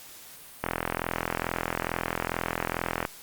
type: click train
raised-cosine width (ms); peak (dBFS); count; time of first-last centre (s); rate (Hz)
0.5; -11; 103; 0.64-3.051; 42.3
effects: white hiss -47 dBFS RMS until 3.22 s + Opus 48 kbps